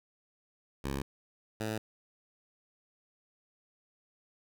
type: tone pair in turn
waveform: 10% pulse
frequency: 68.7 / 108.85 Hz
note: C#2 / A2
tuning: -15 / -18 cents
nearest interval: minor sixth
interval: 797 cents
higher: second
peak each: -25 dBFS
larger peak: neither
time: 0.84-1.02 / 1.6-1.78 s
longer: neither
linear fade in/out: 5 ms
effects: none

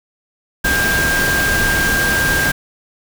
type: tone in noise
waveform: sine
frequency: 1597 Hz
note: G6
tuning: 32 cents sharp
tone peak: -15 dBFS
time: 0.64-2.52 s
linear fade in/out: 10 ms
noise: pink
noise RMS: -19 dBFS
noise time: 0.64-2.52 s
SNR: +1 dB
effects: none

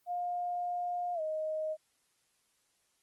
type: tone with pitch glide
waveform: sine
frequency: 709 to 624.4 Hz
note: F5 to D#5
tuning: +26 to +6 cents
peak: -32 dBFS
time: 0.06-1.77 s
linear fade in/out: 50 ms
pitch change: -220 cents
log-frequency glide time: 1.14-1.21 s
effects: white hiss -74 dBFS RMS until 3.02 s + Opus 24 kbps

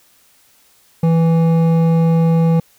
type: tone with hard clipping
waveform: sine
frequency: 164.81 Hz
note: E3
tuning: in tune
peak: -12 dBFS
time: 1.03-2.6 s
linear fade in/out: 5 ms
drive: 10 dB
effects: white hiss -53 dBFS RMS until 2.78 s

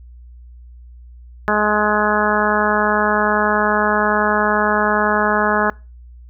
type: harmonic tone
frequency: 210.6 Hz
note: G#3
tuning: 24 cents sharp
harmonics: 1 / 2 / 3 / 4 / 5 / 6 / 7 / 8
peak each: -22 / -22 / -22 / -22 / -22 / -22 / -22 / -22 dBFS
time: 1.48-5.7 s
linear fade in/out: 0 ms
effects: noise-tail reverb RT60 0.3 s tail -24 dB re dry + added 60 Hz sine -37 dBFS peak until 6.29 s

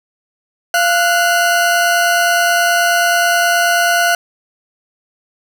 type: tone pair together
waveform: 40% pulse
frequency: 690.8 / 1471 Hz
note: F5 / F#6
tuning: -19 / -11 cents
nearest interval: octave + minor second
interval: 1308 cents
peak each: -13 dBFS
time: 0.74-4.15 s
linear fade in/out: 2 ms
effects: none

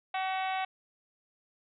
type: harmonic tone with a mistuned harmonic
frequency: 378.7 Hz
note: F#4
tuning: 40 cents sharp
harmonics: 2 / 3 / 4 / 5 / 6 / 7 / 8 / 9 / 10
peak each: -31 / -41 / -42 / -43 / -41 / -43 / -48 / -48 / -49 dBFS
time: 0.14-0.65 s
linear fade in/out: 5 ms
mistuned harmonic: 6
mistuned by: -28 cents
effects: none

